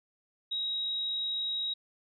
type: tone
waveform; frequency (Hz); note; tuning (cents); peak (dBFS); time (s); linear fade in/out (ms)
sine; 3813; A#7; +38; -30; 0.51-1.74; 10
effects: none